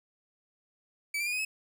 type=tone with pitch steps; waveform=40% pulse; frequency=2300 / 2366 / 2434 / 2504 / 2576 Hz; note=D7 / D7 / D#7 / D#7 / E7; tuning=-37 / +12 / -39 / +10 / -41 cents; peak=-29 dBFS; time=1.14-1.45 s; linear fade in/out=5 ms; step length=62 ms; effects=none